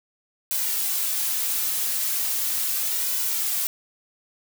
blue noise with flanger, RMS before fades -25 dBFS, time 0.51-3.67 s, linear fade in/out 0 ms, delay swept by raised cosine 2 to 4.8 ms, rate 0.38 Hz, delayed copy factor +0.55, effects none

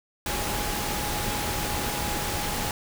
sine tone in noise, 830.6 Hz, G#5, in tune, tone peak -35 dBFS, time 0.26-2.71 s, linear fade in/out 2 ms, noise pink, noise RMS -29 dBFS, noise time 0.26-2.71 s, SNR -9 dB, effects none

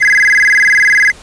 triangle tone with vibrato, 1851 Hz, A#6, 13 cents flat, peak -4 dBFS, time 0-1.12 s, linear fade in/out 20 ms, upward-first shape square, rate 20 Hz, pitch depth 180 cents each way, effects pink hiss -37 dBFS RMS until 1.22 s + resampled to 22050 Hz

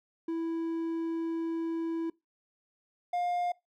triangle tone pair in turn, 329.6 / 707.7 Hz, E4 / F5, 0 / +23 cents, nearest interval octave + minor second, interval 1323 cents, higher second, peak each -28 / -26 dBFS, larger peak second, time 0.28-2.1 / 3.13-3.52 s, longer first, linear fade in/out 5 ms, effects noise-tail reverb RT60 0.2 s tail -22 dB re dry

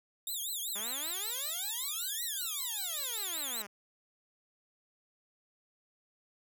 5% pulse tone with vibrato, 3622 Hz, A7, 49 cents sharp, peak -28 dBFS, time 0.27-3.62 s, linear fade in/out 2 ms, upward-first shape triangle, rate 5.2 Hz, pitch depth 240 cents each way
5% pulse exponential two-way sweep, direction up then down, 196 to 1975.5 to 196 Hz, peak -32 dBFS, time 0.75-3.67 s, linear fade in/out 10 ms, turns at 2.23 s
effects none

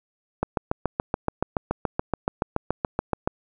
click train, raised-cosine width 1 ms, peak -8 dBFS, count 21, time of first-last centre 0.43-3.275 s, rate 7.03 Hz, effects none

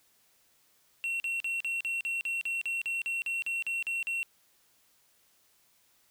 triangle tone bursts, 2723 Hz, F7, 44 cents flat, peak -28 dBFS, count 16, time 1.04-4.23 s, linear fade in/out 0 ms, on 160 ms, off 42 ms, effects white hiss -67 dBFS RMS until 6.1 s

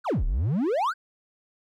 triangle exponential two-way sweep, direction down then up, 1616 to 32.95 to 1616 Hz, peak -20 dBFS, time 0.04-0.94 s, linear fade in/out 50 ms, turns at 0.25 s, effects none

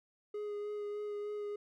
triangle tone with vibrato, 415.3 Hz, G#4, in tune, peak -35 dBFS, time 0.34-1.56 s, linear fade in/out 5 ms, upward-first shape sine, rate 3.3 Hz, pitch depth 14 cents each way, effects none

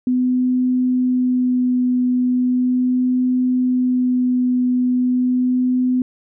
sine tone with vibrato, 251.2 Hz, B3, 30 cents sharp, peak -14 dBFS, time 0.07-6.02 s, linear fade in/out 2 ms, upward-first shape sine, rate 0.38 Hz, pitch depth 10 cents each way, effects none

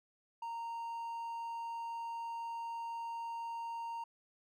triangle tone, 926 Hz, A#5, 12 cents flat, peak -37 dBFS, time 0.42-4.04 s, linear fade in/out 5 ms, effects none

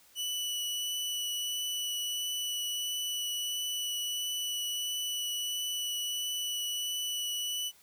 sawtooth tone with vibrato, 2960 Hz, F#7, in tune, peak -29 dBFS, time 0.15-7.72 s, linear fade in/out 50 ms, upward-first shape triangle, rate 1.5 Hz, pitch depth 10 cents each way, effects white hiss -61 dBFS RMS until 7.82 s

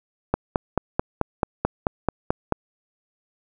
click train, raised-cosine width 1 ms, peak -5 dBFS, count 11, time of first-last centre 0.34-2.523 s, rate 4.58 Hz, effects none

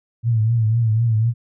sine tone with vibrato, 113.1 Hz, A2, 48 cents sharp, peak -14 dBFS, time 0.23-1.34 s, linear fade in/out 50 ms, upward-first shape triangle, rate 4 Hz, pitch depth 95 cents each way, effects none

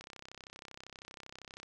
click train, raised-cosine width 0.2 ms, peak -30 dBFS, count 54, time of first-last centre 0.01-1.631 s, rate 32.7 Hz, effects none

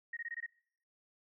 sine tone bursts, 1871 Hz, A#6, 6 cents sharp, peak -38 dBFS, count 6, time 0.13-0.463 s, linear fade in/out 5 ms, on 38 ms, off 21 ms, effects noise-tail reverb RT60 0.6 s tail -22 dB re dry

